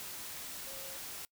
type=tone in noise; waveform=sine; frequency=539 Hz; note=C#5; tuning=49 cents flat; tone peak=-51 dBFS; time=0.67-0.97 s; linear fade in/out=0 ms; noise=white; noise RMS=-44 dBFS; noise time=0-1.25 s; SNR=-10 dB; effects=noise-tail reverb RT60 0.1 s tail -24 dB re dry